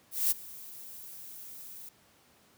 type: noise with ADSR envelope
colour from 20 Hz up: violet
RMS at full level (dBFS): -25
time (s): 0.11-1.89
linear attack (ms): 200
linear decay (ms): 19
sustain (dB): -21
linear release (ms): 3
effects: pink hiss -63 dBFS RMS until 2.57 s + high-pass 100 Hz 12 dB/octave